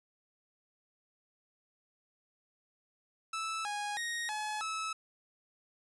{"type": "tone with pitch steps", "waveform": "sawtooth", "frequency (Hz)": [1314, 825, 1871, 851, 1301], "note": ["E6", "G#5", "A#6", "G#5", "E6"], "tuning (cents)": [-6, -12, 6, 42, -23], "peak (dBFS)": -31, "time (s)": [3.33, 4.93], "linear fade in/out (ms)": 5, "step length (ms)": 320, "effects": ["resampled to 24000 Hz"]}